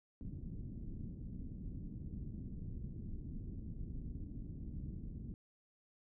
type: low-pass noise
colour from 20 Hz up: pink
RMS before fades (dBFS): -45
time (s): 0.21-5.34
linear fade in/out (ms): 2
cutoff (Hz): 260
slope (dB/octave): 24
effects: none